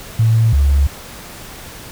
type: tone pair in turn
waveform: sine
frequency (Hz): 112.7 / 69.9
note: A2 / C#2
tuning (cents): +42 / +15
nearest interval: minor sixth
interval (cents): 827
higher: first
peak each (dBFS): -9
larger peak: neither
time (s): 0.19-0.53 / 0.53-0.87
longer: neither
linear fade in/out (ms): 5
effects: pink hiss -34 dBFS RMS until 1.91 s